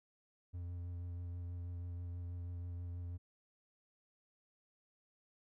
triangle tone with vibrato, 87.5 Hz, F2, 4 cents sharp, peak -39 dBFS, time 0.53-3.18 s, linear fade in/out 20 ms, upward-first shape triangle, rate 6.2 Hz, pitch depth 23 cents each way, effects none

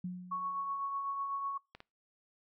sine tone with exponential decay, 180.6 Hz, F#3, 42 cents flat, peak -34 dBFS, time 0.04-0.83 s, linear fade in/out 5 ms, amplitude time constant 170 ms
sine tone with tremolo, 1108.7 Hz, C#6, in tune, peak -32 dBFS, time 0.31-1.58 s, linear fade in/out 10 ms, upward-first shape triangle, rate 8 Hz, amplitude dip 40%
clicks, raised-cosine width 0.3 ms, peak -32 dBFS, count 2, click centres 1.75 / 1.804 s
effects noise-tail reverb RT60 0.3 s tail -26 dB re dry

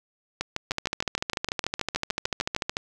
two click trains, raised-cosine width 0.2 ms, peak -9 / -10 dBFS, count 29 / 15, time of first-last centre 0.71-2.769 / 0.41-2.564 s, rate 13.6 / 6.5 Hz, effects none

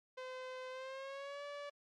sawtooth tone with pitch glide, 513 to 575.8 Hz, C5 to D5, -34 to -34 cents, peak -40 dBFS, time 0.17-1.7 s, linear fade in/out 10 ms, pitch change +200 cents, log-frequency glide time 0.7-1.44 s, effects low-pass 4000 Hz 12 dB/octave + MP3 64 kbps

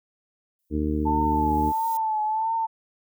violet noise with exponential growth, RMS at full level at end -38 dBFS, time 0.59-1.97 s, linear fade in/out 0 ms, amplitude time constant 300 ms
harmonic tone, 75.8 Hz, D#2, 45 cents flat, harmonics 1 / 2 / 3 / 4 / 5 / 6, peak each -27 / -35 / -29 / -26 / -35 / -34 dBFS, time 0.7-1.73 s, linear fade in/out 50 ms
sine tone with vibrato, 880 Hz, A5, in tune, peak -22 dBFS, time 1.05-2.67 s, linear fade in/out 20 ms, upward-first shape triangle, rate 1.5 Hz, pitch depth 61 cents each way
effects none

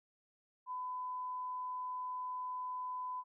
sine tone, 1005 Hz, B5, 30 cents sharp, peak -38 dBFS, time 0.66-3.24 s, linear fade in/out 50 ms, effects none

